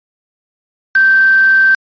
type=tone with quantisation; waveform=sine; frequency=1559 Hz; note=G6; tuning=10 cents flat; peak=-6 dBFS; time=0.95-1.75 s; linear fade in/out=5 ms; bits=3; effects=resampled to 11025 Hz